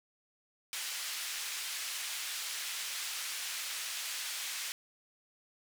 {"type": "band-pass noise", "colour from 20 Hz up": "pink", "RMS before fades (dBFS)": -39, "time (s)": [0.73, 4.72], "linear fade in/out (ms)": 0, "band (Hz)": [2200, 12000], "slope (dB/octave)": 12, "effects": []}